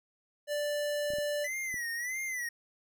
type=tone; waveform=square; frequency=587.3 Hz; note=D5; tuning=in tune; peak=-31 dBFS; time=0.47-1.48 s; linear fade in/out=50 ms
type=clicks; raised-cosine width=3 ms; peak=-34 dBFS; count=4; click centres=1.104 / 1.136 / 1.185 / 1.742 s
type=tone with vibrato; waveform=square; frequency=1975.5 Hz; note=B6; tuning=in tune; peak=-34 dBFS; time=1.44-2.49 s; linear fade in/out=5 ms; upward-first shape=sine; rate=1.6 Hz; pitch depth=120 cents each way
effects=none